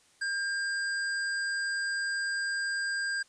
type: tone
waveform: square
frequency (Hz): 1602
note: G6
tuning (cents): +37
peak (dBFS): -30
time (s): 0.21-3.23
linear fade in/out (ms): 10
effects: white hiss -63 dBFS RMS until 3.28 s + resampled to 22050 Hz